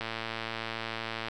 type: click train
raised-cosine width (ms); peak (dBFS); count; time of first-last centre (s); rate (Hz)
0.3; -18; 145; 0.01-1.284; 113
effects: none